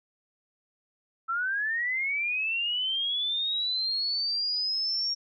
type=linear sweep; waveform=sine; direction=up; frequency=1318.5 to 5588 Hz; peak=-26 dBFS; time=1.28-5.15 s; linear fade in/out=20 ms; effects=none